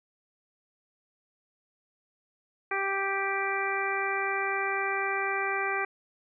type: harmonic tone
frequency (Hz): 392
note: G4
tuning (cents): 0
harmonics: 1 / 2 / 3 / 4 / 5 / 6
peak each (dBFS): -34 / -34 / -34 / -34 / -34 / -34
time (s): 2.71-5.85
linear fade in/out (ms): 5
effects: none